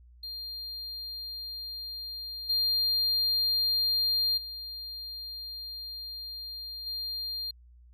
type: tone with level steps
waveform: triangle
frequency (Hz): 4200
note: C8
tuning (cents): +6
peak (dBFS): -35 / -23 / -36 / -31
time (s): 0.23-7.51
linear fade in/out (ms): 5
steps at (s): 2.49 / 4.37 / 6.86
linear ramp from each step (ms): 10
effects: added 60 Hz sine -52 dBFS peak until 7.93 s